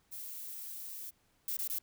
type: noise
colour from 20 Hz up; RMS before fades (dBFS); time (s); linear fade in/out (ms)
violet; -44; 0.11-1.11; 20
type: noise bursts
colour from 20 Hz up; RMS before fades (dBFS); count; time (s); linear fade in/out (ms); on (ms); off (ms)
violet; -36; 3; 1.48-1.786; 2; 88; 21
effects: pink hiss -72 dBFS RMS until 1.82 s